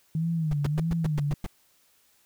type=tone with vibrato; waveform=sine; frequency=155.56 Hz; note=D#3; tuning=in tune; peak=-24 dBFS; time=0.15-1.34 s; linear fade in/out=2 ms; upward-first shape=sine; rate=1.6 Hz; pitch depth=130 cents each way
type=noise bursts; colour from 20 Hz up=brown; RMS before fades=-29 dBFS; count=8; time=0.51-1.464 s; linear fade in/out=2 ms; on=23 ms; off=110 ms
effects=white hiss -64 dBFS RMS until 2.25 s